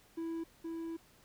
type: tone pair in turn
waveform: triangle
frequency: 329.6 / 329.6 Hz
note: E4 / E4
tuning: 0 / 0 cents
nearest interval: unison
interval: 0 cents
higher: neither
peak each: -34 / -36 dBFS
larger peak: first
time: 0.17-0.44 / 0.64-0.97 s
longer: second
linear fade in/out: 10 ms
effects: pink hiss -64 dBFS RMS until 1.24 s